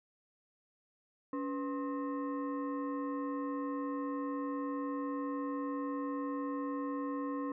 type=tone with frequency modulation; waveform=sine; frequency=281.9 Hz; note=C#4; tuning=29 cents sharp; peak=-34 dBFS; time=1.33-7.52 s; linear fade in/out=2 ms; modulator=778 Hz; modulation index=0.88; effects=none